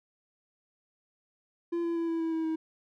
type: tone with pitch steps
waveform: triangle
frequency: 341.2 / 337.5 / 333.8 / 330.1 / 326.5 / 323 / 319.5 Hz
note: F4 / E4 / E4 / E4 / E4 / E4 / D#4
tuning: -40 / +41 / +22 / +2 / -17 / -35 / +46 cents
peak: -26 dBFS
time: 1.72-2.56 s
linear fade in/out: 10 ms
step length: 120 ms
effects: none